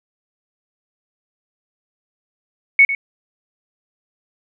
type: tone with echo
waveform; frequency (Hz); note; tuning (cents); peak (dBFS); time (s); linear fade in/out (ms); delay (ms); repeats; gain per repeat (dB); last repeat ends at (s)
sine; 2217; C#7; 0; -6; 2.79-2.85; 2; 100; 1; -12; 2.95
effects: none